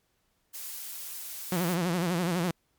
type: noise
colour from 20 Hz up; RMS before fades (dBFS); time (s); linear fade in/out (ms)
blue; -39; 0.53-1.76; 20
type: tone with vibrato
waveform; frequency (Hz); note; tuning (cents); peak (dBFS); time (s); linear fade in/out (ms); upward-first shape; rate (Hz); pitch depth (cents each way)
sawtooth; 174.61; F3; 0; -22; 1.52-2.51; 2; sine; 12; 110
effects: pink hiss -73 dBFS RMS until 2.78 s + MP3 96 kbps